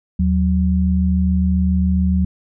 sine tone pair together, 77.78 / 184.99 Hz, D#2 / F#3, 0 / 0 cents, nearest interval octave + minor third, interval 1500 cents, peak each -16 dBFS, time 0.19-2.25 s, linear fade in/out 5 ms, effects none

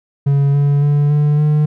triangle tone with pitch steps, 140.4 / 142.85 / 145.35 / 147.89 / 150.48 Hz, C#3 / D3 / D3 / D3 / D3, +22 / -48 / -18 / +12 / +42 cents, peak -8 dBFS, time 0.26-1.66 s, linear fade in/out 10 ms, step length 280 ms, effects none

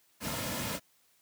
pink noise with comb filter, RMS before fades -35 dBFS, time 0.2-0.8 s, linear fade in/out 50 ms, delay 2.6 ms, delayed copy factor -0.55, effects white hiss -68 dBFS RMS until 1.21 s + high-pass 80 Hz 12 dB/octave

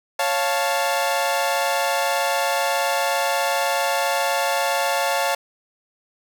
sawtooth chord, Db augmented, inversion none, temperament equal, 554.4 / 698.5 / 880 Hz, Db5 / F5 / A5, 0 / 0 / 0 cents, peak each -20 / -20 / -20 dBFS, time 0.19-5.35 s, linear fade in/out 5 ms, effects none

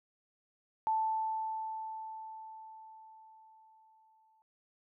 sine tone with exponential decay, 880 Hz, A5, in tune, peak -27 dBFS, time 0.87-4.42 s, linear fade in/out 0 ms, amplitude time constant 770 ms, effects none

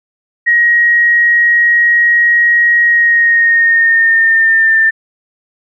sine tone with pitch glide, 1890 to 1788 Hz, A#6 to A6, +23 to +27 cents, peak -6 dBFS, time 0.46-4.91 s, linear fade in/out 20 ms, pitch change -96 cents, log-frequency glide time 2.83-4.79 s, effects none

